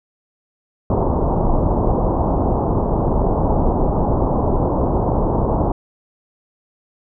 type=low-pass noise; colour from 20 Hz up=pink; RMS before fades=-17 dBFS; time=0.9-5.72 s; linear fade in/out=2 ms; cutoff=1000 Hz; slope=48 dB/octave; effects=none